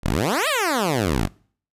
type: exponential two-way sweep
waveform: 10% pulse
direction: up then down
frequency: 31.84 to 659.3 to 43.44 Hz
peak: -11 dBFS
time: 0.03-1.28 s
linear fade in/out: 20 ms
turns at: 0.48 s
effects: noise-tail reverb RT60 0.5 s tail -24 dB re dry + resampled to 32000 Hz